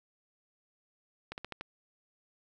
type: slowing click train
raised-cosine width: 0.3 ms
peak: -23 dBFS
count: 5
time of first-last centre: 1.32-1.61 s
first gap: 59 ms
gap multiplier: 1.14
effects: 10-bit